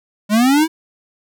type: linear sweep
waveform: square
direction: up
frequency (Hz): 201 to 329.6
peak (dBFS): -11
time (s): 0.29-0.68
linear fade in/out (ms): 50
effects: none